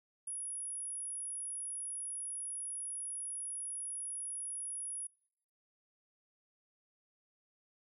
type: tone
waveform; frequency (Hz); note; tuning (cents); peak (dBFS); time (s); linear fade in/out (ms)
sine; 10330; E9; -36; -38; 0.27-5.07; 5
effects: noise-tail reverb RT60 0.8 s tail -24 dB re dry